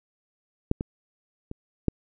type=clicks; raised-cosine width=3 ms; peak=-8 / -16 / -22 / -8 dBFS; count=4; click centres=0.714 / 0.809 / 1.514 / 1.883 s; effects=none